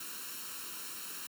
white noise with comb filter, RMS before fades -43 dBFS, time 0-1.27 s, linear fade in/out 5 ms, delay 0.72 ms, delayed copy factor +0.65, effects high-pass 200 Hz 12 dB/octave

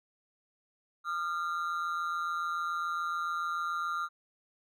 triangle ring-modulated tone, 1296 Hz, E6, 30 cents flat, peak -26 dBFS, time 1.04-4.09 s, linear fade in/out 50 ms, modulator 83.5 Hz, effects none

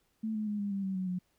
sine tone with pitch steps, 220 / 214 / 208.1 / 202.4 / 196.91 / 191.52 / 186.28 / 181.19 Hz, A3 / A3 / G#3 / G#3 / G3 / G3 / F#3 / F#3, 0 / -48 / +4 / -44 / +8 / -40 / +12 / -36 cents, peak -31 dBFS, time 0.23-1.19 s, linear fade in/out 10 ms, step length 120 ms, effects pink hiss -74 dBFS RMS until 1.38 s

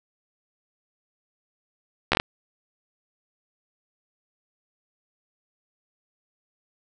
slowing click train, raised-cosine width 0.3 ms, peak -3 dBFS, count 5, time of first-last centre 2.12-2.199 s, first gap 13 ms, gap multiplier 1.29, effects none

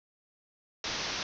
white low-pass noise, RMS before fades -35 dBFS, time 0.84-1.23 s, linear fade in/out 2 ms, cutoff 6100 Hz, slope 96 dB/octave, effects none

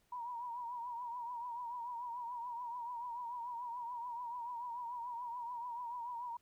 sine tone with vibrato, 959 Hz, A#5, 49 cents sharp, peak -40 dBFS, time 0.12-6.37 s, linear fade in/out 5 ms, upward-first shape triangle, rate 6.9 Hz, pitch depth 81 cents each way, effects pink hiss -75 dBFS RMS until 6.41 s

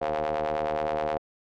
sawtooth ring-modulated tone, 76.4 Hz, D#2, 31 cents flat, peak -19 dBFS, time 0.01-1.18 s, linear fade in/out 10 ms, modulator 616 Hz, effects low-pass 3000 Hz 12 dB/octave

